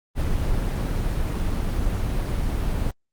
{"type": "noise with ADSR envelope", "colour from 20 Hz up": "brown", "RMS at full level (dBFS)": -21, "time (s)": [0.15, 2.91], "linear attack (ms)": 50, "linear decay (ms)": 31, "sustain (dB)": -2, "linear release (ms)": 4, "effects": ["Opus 24 kbps"]}